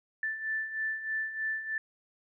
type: beating tone pair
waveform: sine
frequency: 1760 / 1763.2 Hz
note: A6 / A6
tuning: 0 / +3 cents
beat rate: 3.2 Hz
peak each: -38 / -32 dBFS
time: 0.23-1.78 s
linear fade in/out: 2 ms
effects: none